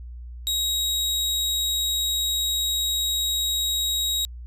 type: tone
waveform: sawtooth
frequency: 3805 Hz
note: A#7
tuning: 35 cents sharp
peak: -19 dBFS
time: 0.47-4.25 s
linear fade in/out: 0 ms
effects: added 60 Hz sine -35 dBFS peak until 4.46 s + resampled to 32000 Hz